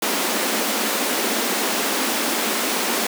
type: high-pass noise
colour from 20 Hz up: pink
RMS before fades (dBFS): -22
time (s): 0.02-3.07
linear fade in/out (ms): 5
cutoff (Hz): 200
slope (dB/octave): 96
effects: none